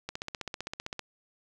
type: click train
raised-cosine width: 0.2 ms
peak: -18 dBFS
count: 15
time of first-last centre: 0.09-0.993 s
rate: 15.5 Hz
effects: none